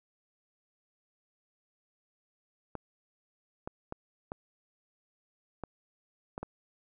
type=clicks; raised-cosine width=1 ms; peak=-23 dBFS; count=7; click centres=2.753 / 3.675 / 3.924 / 4.319 / 5.637 / 6.379 / 6.43 s; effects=none